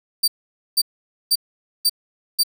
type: tone bursts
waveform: sawtooth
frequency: 4646 Hz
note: D8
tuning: 20 cents flat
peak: -11 dBFS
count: 5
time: 0.23-2.435 s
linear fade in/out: 10 ms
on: 49 ms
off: 490 ms
effects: none